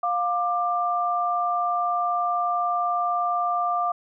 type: tone pair together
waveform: sine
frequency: 705.6 / 1186 Hz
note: F5 / D6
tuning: +18 / +17 cents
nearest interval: major sixth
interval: 899 cents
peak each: -24 dBFS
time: 0.03-3.92 s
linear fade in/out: 5 ms
effects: none